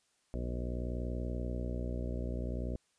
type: harmonic tone with a mistuned harmonic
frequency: 60.5 Hz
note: B1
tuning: 35 cents flat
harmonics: 1 / 2 / 3 / 4 / 5 / 6 / 7 / 8 / 9 / 10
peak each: -36 / -42 / -46 / -43 / -49 / -47 / -52 / -49 / -49 / -50 dBFS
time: 0.34-2.76 s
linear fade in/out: 0 ms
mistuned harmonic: 10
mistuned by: +62 cents
effects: white hiss -74 dBFS RMS until 2.98 s + resampled to 22050 Hz